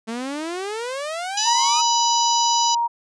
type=exponential sweep; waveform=sawtooth; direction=up; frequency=220 to 1293 Hz; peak=-22 dBFS; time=0.07-1.82 s; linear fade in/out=20 ms
type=harmonic tone; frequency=987 Hz; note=B5; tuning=1 cent flat; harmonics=3 / 4 / 5 / 6 / 7; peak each=-28 / -27 / -25 / -24 / -29 dBFS; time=1.37-2.75 s; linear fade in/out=5 ms
type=tone; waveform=sine; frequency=939 Hz; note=A#5; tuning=12 cents sharp; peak=-18 dBFS; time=1.45-2.88 s; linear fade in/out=20 ms
effects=resampled to 22050 Hz